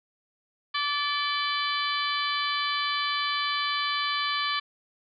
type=harmonic tone with a mistuned harmonic; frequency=580 Hz; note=D5; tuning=22 cents flat; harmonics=2 / 3 / 4 / 5 / 6 / 7 / 8; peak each=-29 / -33 / -34 / -34 / -35 / -35 / -38 dBFS; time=0.74-4.6 s; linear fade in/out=10 ms; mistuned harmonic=5; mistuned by=+77 cents; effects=none

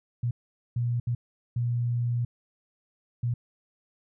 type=tone bursts at uneven times; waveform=sine; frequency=120 Hz; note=B2; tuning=49 cents flat; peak=-24 dBFS; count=5; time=0.23-0.31 / 0.76-1 / 1.07-1.15 / 1.56-2.25 / 3.23-3.34 s; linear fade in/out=5 ms; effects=none

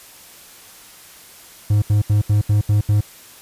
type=tone bursts; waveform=triangle; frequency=104.2 Hz; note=G#2; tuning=6 cents sharp; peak=-10 dBFS; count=7; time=1.7-3.008 s; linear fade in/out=5 ms; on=120 ms; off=78 ms; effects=white hiss -43 dBFS RMS until 3.41 s + resampled to 32000 Hz

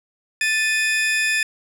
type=tone pair together; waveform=40% pulse; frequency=1760 / 2489 Hz; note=A6 / D#7; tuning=0 / 0 cents; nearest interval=tritone; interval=600 cents; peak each=-20 dBFS; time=0.41-1.43 s; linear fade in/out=2 ms; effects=low-pass 12000 Hz 12 dB/octave

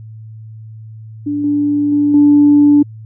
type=tone with level steps; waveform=sine; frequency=291.2 Hz; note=D4; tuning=15 cents flat; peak=-15 / -11 / -9 / -4 dBFS; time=1.26-2.83 s; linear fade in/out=10 ms; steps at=1.44 / 1.92 / 2.14 s; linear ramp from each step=2 ms; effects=tanh soft clip ceiling 0 dBFS + added 110 Hz sine -30 dBFS peak until 3.05 s

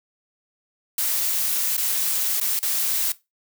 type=noise with dropouts; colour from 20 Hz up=blue; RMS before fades=-23 dBFS; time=0.98-3.12 s; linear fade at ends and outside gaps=2 ms; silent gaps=1.768-1.778 / 2.4-2.412 / 2.591-2.628 s; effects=noise-tail reverb RT60 0.2 s tail -17 dB re dry

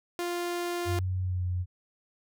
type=tone; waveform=sawtooth; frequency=349.2 Hz; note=F4; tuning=in tune; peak=-26 dBFS; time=0.19-0.99 s; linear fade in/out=0 ms
type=tone with pitch glide; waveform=sine; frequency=92.5 to 89.97 Hz; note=F#2 to F#2; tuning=0 to -48 cents; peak=-27 dBFS; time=0.85-1.66 s; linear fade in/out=50 ms; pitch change=-48 cents; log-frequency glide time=1.22-1.43 s
effects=none

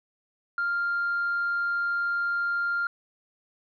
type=tone; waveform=sine; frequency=1396.9 Hz; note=F6; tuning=in tune; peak=-23 dBFS; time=0.58-2.87 s; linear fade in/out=2 ms; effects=tanh soft clip ceiling -21 dBFS

